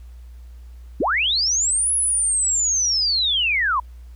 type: linear two-way sweep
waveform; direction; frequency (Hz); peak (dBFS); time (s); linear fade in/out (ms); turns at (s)
sine; up then down; 190 to 10550 to 948; -17; 1-3.8; 5; 1.94
effects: added 60 Hz sine -37 dBFS peak until 4.15 s + pink hiss -60 dBFS RMS until 4.15 s